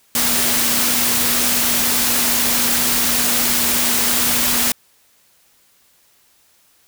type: tone in noise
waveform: sine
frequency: 240.7 Hz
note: B3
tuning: 44 cents flat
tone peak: -28 dBFS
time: 0.15-4.72 s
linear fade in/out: 2 ms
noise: white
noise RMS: -17 dBFS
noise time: 0.15-4.72 s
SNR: -14 dB
effects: white hiss -56 dBFS RMS until 6.87 s

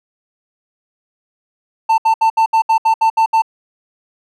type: tone bursts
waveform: triangle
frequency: 893 Hz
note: A5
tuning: 25 cents sharp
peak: -7 dBFS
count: 10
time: 1.89-3.421 s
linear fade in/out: 10 ms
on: 91 ms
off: 69 ms
effects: none

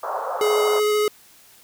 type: band-pass noise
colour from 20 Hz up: pink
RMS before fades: -27 dBFS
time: 0.03-0.8 s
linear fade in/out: 5 ms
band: 490 to 1300 Hz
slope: 48 dB/octave
type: tone with vibrato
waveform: square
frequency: 421.5 Hz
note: G#4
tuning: 26 cents sharp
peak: -18 dBFS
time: 0.41-1.08 s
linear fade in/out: 2 ms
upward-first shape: sine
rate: 13 Hz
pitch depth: 9 cents each way
effects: white hiss -51 dBFS RMS until 1.63 s

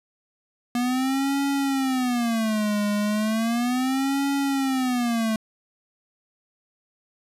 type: tone with vibrato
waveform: square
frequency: 240 Hz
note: B3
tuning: 49 cents flat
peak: -22 dBFS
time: 0.75-5.36 s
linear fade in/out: 2 ms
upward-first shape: sine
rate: 0.35 Hz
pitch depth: 260 cents each way
effects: resampled to 32000 Hz

